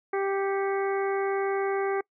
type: harmonic tone with a mistuned harmonic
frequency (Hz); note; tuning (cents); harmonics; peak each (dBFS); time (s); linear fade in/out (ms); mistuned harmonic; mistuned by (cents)
392.4; G4; +2; 1 / 2 / 3 / 4 / 5 / 6; -26 / -32 / -36 / -38 / -40 / -42; 0.13-2.01; 5; 6; -110
effects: noise-tail reverb RT60 0.1 s tail -25 dB re dry